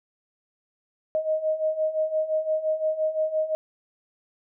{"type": "beating tone pair", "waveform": "sine", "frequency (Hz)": [622, 627.8], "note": ["D#5", "D#5"], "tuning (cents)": [-1, 15], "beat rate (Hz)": 5.8, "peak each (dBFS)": [-28, -24], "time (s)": [1.15, 3.55], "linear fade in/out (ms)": 0, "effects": []}